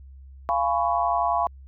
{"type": "chord", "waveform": "sine", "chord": "C# dominant seventh", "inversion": "first", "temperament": "just", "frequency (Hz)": [693, 831.5, 997.9, 1108.7], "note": ["E#5", "G#5", "B5", "C#6"], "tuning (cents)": [-14, 2, 18, 0], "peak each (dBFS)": [-24, -27, -26, -27], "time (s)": [0.49, 1.47], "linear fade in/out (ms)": 0, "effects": ["added 67 Hz sine -42 dBFS peak until 1.67 s"]}